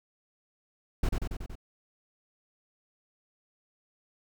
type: noise with echo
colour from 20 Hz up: brown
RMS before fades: -25 dBFS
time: 1.03-1.09 s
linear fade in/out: 5 ms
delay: 93 ms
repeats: 5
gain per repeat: -3 dB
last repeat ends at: 1.555 s
effects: none